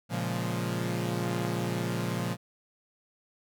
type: chord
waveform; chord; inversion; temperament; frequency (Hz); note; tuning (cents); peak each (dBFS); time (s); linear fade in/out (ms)
sawtooth; Bb minor seventh; none; equal; 116.54 / 138.59 / 174.61 / 207.7; Bb2 / Db3 / F3 / Ab3; 0 / 0 / 0 / 0; -29 / -33 / -29 / -34; 0.09-2.37; 50
effects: none